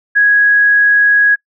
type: tone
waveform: sine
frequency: 1661.2 Hz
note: G#6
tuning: in tune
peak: -6 dBFS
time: 0.15-1.36 s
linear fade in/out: 20 ms
effects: noise-tail reverb RT60 0.1 s tail -25 dB re dry